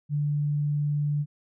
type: tone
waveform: sine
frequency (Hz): 146.83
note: D3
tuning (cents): 0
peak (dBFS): -23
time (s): 0.09-1.26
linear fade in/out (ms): 50
effects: none